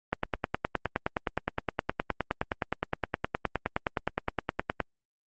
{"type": "click train", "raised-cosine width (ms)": 0.5, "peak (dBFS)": -11, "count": 46, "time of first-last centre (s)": [0.13, 4.803], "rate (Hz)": 9.63, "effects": ["Opus 24 kbps"]}